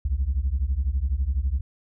sine beating tone pair, 61 / 73 Hz, B1 / D2, -21 / -10 cents, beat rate 12 Hz, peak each -23 dBFS, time 0.05-1.61 s, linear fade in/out 5 ms, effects tanh soft clip ceiling -17 dBFS

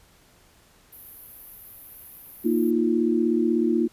pink high-pass noise, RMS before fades -42 dBFS, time 0.92-2.71 s, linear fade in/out 10 ms, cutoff 11000 Hz, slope 96 dB/octave
sine chord, Bb suspended fourth, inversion none, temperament equal with one note detuned, 233.1 / 312.9 / 349.2 Hz, Bb3 / Eb4 / F4, 0 / +10 / 0 cents, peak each -23 / -24 / -23 dBFS, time 2.44-3.88 s, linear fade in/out 20 ms
effects pink hiss -57 dBFS RMS until 3.92 s + resampled to 32000 Hz

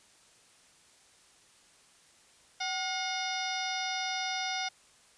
harmonic tone with a mistuned harmonic, 720 Hz, F#5, 47 cents flat, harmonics 1 / 2 / 3 / 4 / 5 / 6 / 7 / 8, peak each -36 / -40 / -38 / -44 / -39 / -46 / -40 / -42 dBFS, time 2.6-4.69 s, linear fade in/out 10 ms, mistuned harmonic 1, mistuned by +84 cents, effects white hiss -61 dBFS RMS until 5.17 s + resampled to 22050 Hz

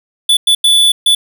square tone bursts at uneven times, 3468 Hz, A7, 26 cents flat, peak -7 dBFS, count 4, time 0.29-0.37 / 0.47-0.55 / 0.64-0.92 / 1.06-1.15 s, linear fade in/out 5 ms, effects none

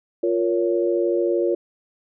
sine chord, Bb minor, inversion second, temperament just, 349.6 / 466.2 / 559.4 Hz, F4 / Bb4 / Db5, +2 / 0 / +16 cents, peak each -20 / -24 / -24 dBFS, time 0.23-1.55 s, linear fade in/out 5 ms, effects none

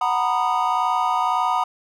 triangle chord, B major seventh, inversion second, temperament just, 740.8 / 926 / 987.8 / 1234.7 Hz, F#5 / A#5 / B5 / D#6, +2 / -12 / 0 / -14 cents, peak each -22 dBFS, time 0.01-1.64 s, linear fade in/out 5 ms, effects none

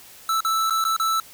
square tone with dropouts, 1318.5 Hz, E6, in tune, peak -20 dBFS, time 0.29-1.2 s, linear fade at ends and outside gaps 2 ms, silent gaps 0.406-0.448 / 0.698-0.706 / 0.841-0.85 / 0.965-0.998 s, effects white hiss -46 dBFS RMS until 1.33 s

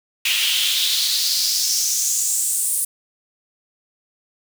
pink noise with high-pass filter sweep, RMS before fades -20 dBFS, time 0.25-2.85 s, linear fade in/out 5 ms, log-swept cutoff 2700 to 9600 Hz, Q 3.9, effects none

